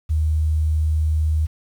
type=tone; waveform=sine; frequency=77.78 Hz; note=D#2; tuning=in tune; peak=-16 dBFS; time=0.09-1.47 s; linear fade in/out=20 ms; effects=8-bit